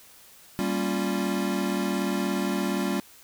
square chord, G half-diminished seventh, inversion none, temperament equal, 196 / 233.1 / 277.2 / 349.2 Hz, G3 / Bb3 / Db4 / F4, 0 / 0 / 0 / 0 cents, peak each -29 / -33 / -32 / -32 dBFS, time 0.59-3 s, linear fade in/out 0 ms, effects white hiss -52 dBFS RMS until 3.23 s

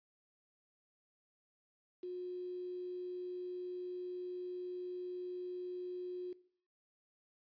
sine tone with quantisation, 361 Hz, F#4, 43 cents flat, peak -40 dBFS, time 2.03-6.33 s, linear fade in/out 5 ms, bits 10, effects noise-tail reverb RT60 0.5 s tail -18 dB re dry + resampled to 11025 Hz

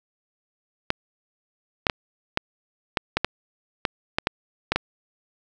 clicks, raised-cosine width 0.3 ms, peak -4 dBFS, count 12, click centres 0.904 / 1.868 / 1.898 / 2.374 / 2.972 / 3.17 / 3.246 / 3.852 / 4.185 / 4.271 / 4.72 / 4.76 s, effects none

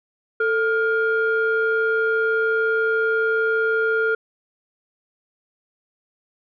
sine tone pair together, 444.3 / 1410.6 Hz, A4 / F6, +17 / +17 cents, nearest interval octave + minor sixth, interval 2000 cents, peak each -19 dBFS, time 0.4-4.15 s, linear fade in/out 5 ms, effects tanh soft clip ceiling -12 dBFS

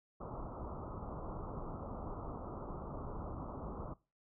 pink low-pass noise, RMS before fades -44 dBFS, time 0.2-3.94 s, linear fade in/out 10 ms, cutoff 1300 Hz, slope 96 dB/octave, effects noise-tail reverb RT60 0.3 s tail -21 dB re dry

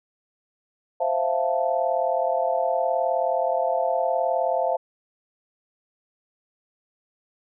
sine chord, F major seventh, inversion second, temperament equal, 523.3 / 659.3 / 698.5 / 880 Hz, C5 / E5 / F5 / A5, 0 / 0 / 0 / 0 cents, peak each -26 / -25 / -25 / -29 dBFS, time 1-4.77 s, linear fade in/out 10 ms, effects none

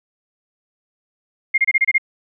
sine tone bursts, 2123 Hz, C7, 25 cents sharp, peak -11 dBFS, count 7, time 1.54-1.982 s, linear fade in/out 10 ms, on 40 ms, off 27 ms, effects none

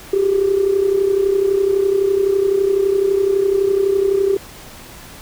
sine tone with amplitude modulation, 392 Hz, G4, in tune, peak -9 dBFS, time 0.13-4.37 s, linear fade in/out 5 ms, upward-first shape sine, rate 31.9 Hz, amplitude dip 70%, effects tanh soft clip ceiling -5 dBFS + pink hiss -38 dBFS RMS until 5.21 s

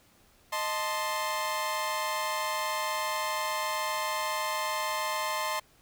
sawtooth chord, A diminished, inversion second, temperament equal, 622.3 / 880 / 1046.5 Hz, Eb5 / A5 / C6, 0 / 0 / 0 cents, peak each -32 / -31 / -28 dBFS, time 0.52-5.6 s, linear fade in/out 10 ms, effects pink hiss -62 dBFS RMS until 5.81 s

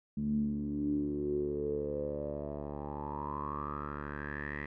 10% pulse tone with low-pass filter sweep, 72.9 Hz, D2, 12 cents flat, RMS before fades -36 dBFS, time 0.17-4.66 s, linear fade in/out 5 ms, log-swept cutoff 200 to 2000 Hz, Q 9.4, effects none

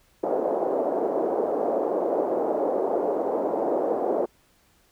pink band-pass noise, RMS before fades -25 dBFS, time 0.23-4.26 s, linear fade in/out 10 ms, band 360 to 690 Hz, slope 24 dB/octave, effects pink hiss -62 dBFS RMS until 4.91 s

